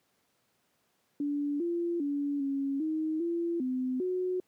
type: tone with pitch steps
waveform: sine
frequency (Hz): 288.8 / 343 / 285.7 / 275.9 / 314 / 339.7 / 255.9 / 366.3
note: D4 / F4 / D4 / C#4 / D#4 / F4 / C4 / F#4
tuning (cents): -29 / -31 / -48 / -8 / +16 / -48 / -38 / -17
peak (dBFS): -28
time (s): 1.2-4.4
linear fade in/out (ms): 2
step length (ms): 400
effects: pink hiss -73 dBFS RMS until 4.47 s + high-pass 150 Hz 12 dB/octave